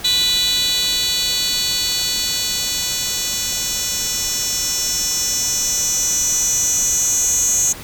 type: tone with high-pass filter sweep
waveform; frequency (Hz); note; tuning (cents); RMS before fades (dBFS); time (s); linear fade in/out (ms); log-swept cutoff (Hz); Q
10% pulse; 493.9; B4; 0; -19; 0.04-7.73; 10; 4000 to 6400; 9.1
effects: pink hiss -34 dBFS RMS until 7.83 s